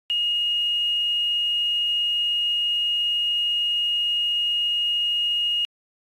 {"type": "tone with quantisation", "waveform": "sine", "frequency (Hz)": 2863, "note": "F7", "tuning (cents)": 42, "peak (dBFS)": -20, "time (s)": [0.1, 5.65], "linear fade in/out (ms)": 0, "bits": 8, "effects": ["AAC 32 kbps"]}